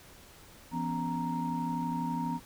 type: tone cluster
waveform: sine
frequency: 169.1 / 247.6 / 279.7 / 933 Hz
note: E3 / B3 / C#4 / A#5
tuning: +44 / +5 / +16 / +1 cents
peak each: -35 / -34 / -39 / -34 dBFS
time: 0.71-2.4 s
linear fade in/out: 50 ms
effects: tanh soft clip ceiling -21 dBFS + pink hiss -54 dBFS RMS until 2.45 s